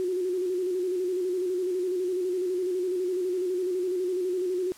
sine tone with vibrato, 365.1 Hz, F#4, 23 cents flat, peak -25 dBFS, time 0-4.72 s, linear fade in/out 0 ms, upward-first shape square, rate 12 Hz, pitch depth 43 cents each way, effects white hiss -51 dBFS RMS until 4.77 s + low-pass 11000 Hz 12 dB/octave

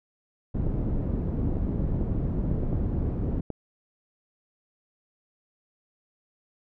pink low-pass noise, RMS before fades -27 dBFS, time 0.54-3.41 s, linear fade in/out 10 ms, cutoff 280 Hz, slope 12 dB/octave
clicks, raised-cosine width 2 ms, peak -19 dBFS, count 7, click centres 0.668 / 1.569 / 2.012 / 2.514 / 2.634 / 2.729 / 3.503 s
effects none

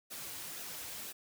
white noise with flanger, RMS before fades -44 dBFS, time 0.1-1.13 s, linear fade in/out 20 ms, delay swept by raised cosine 0.91 to 5.21 ms, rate 2 Hz, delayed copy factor -0.5, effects none

